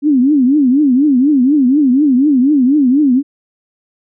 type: tone with vibrato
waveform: sine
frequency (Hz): 273.4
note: C#4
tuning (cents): -24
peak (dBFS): -7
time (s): 0.02-3.23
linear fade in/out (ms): 50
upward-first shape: triangle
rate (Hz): 4.1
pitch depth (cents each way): 230
effects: none

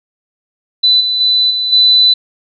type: tone with level steps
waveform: sine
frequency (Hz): 3996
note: B7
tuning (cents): +20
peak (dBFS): -6 / -12 / -8 / -13 / -5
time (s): 0.83-2.14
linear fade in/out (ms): 10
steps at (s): 1 / 1.2 / 1.5 / 1.72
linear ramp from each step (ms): 10
effects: none

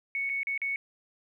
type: tone with dropouts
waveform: sine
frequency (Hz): 2217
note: C#7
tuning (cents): 0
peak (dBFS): -28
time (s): 0.15-0.76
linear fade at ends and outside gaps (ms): 1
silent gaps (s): 0.293-0.297 / 0.432-0.47 / 0.577-0.617
effects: 11-bit

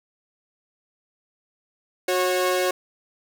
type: tone pair together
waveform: sawtooth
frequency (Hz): 365.6 / 546.5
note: F#4 / C#5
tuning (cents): -21 / -25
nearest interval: perfect fifth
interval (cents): 696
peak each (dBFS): -19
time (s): 2.08-2.71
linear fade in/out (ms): 5
effects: none

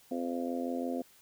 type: harmonic tone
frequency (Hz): 85.9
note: F2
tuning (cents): -28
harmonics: 3 / 4 / 5 / 6 / 7 / 8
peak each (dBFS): -34 / -41 / -43 / -39 / -46 / -41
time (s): 0.11-1.02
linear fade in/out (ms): 5
effects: white hiss -61 dBFS RMS until 1.21 s

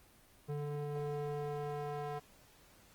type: tone with band-pass filter sweep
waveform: square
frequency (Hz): 146.4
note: D3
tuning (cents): -5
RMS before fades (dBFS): -39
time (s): 0.48-2.2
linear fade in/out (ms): 20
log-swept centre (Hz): 330 to 740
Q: 1.3
effects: pink hiss -63 dBFS RMS until 2.94 s + Opus 24 kbps

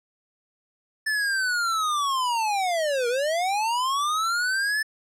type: linear two-way sweep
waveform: square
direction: down then up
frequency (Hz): 1760 to 465.8 to 1760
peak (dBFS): -23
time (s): 1.06-4.83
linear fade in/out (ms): 10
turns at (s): 3.08
effects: low-pass 10000 Hz 12 dB/octave

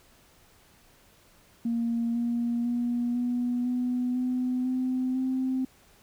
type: tone with pitch steps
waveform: sine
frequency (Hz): 233.1 / 236.8 / 240.5 / 244.3 / 248.1 / 252 / 256 / 260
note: A#3 / A#3 / B3 / B3 / B3 / B3 / C4 / C4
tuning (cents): 0 / +27 / -46 / -19 / +8 / +35 / -38 / -11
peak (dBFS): -24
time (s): 1.65-5.65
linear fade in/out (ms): 5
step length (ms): 500
effects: tanh soft clip ceiling -20 dBFS + pink hiss -59 dBFS RMS until 6.02 s

